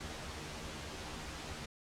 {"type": "noise with comb filter", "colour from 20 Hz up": "pink", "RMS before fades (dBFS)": -44, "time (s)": [0, 1.66], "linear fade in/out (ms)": 10, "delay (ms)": 13, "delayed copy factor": 0.8, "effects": ["low-pass 7000 Hz 12 dB/octave"]}